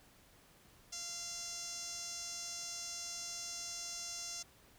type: tone with band-pass filter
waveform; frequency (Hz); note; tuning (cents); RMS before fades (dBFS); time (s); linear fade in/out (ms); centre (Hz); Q
sawtooth; 690; F5; -21; -44; 0.92-4.43; 10; 6100; 4.6
effects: pink hiss -64 dBFS RMS until 4.78 s